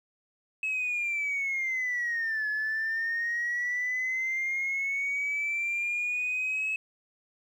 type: linear two-way sweep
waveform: sine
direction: down then up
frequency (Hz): 2588 to 1706 to 2588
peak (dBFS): -26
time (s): 0.63-6.76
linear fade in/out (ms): 2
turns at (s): 2.48
effects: tanh soft clip ceiling -24 dBFS + 10-bit